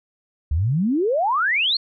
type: exponential sweep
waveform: sine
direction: up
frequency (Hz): 68.5 to 4435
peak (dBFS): -17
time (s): 0.51-1.77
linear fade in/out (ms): 5
effects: none